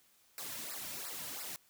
white noise with flanger, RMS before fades -43 dBFS, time 0.38-1.56 s, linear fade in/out 0 ms, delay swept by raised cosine 0.3 to 2.7 ms, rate 2.9 Hz, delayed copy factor -0.9, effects white hiss -68 dBFS RMS until 1.69 s

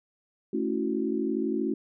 sine chord, F# minor seventh, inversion first, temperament equal, 220 / 277.2 / 329.6 / 370 Hz, A3 / C#4 / E4 / F#4, 0 / 0 / 0 / 0 cents, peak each -31 dBFS, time 0.53-1.74 s, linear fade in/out 5 ms, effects none

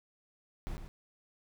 brown noise with echo, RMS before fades -38 dBFS, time 0.67-0.77 s, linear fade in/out 0 ms, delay 110 ms, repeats 1, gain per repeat -7 dB, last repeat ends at 0.88 s, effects none

